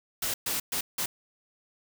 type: noise bursts at uneven times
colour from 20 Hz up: white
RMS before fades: -30 dBFS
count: 4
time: 0.22-0.34 / 0.46-0.6 / 0.72-0.81 / 0.98-1.06 s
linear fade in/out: 5 ms
effects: none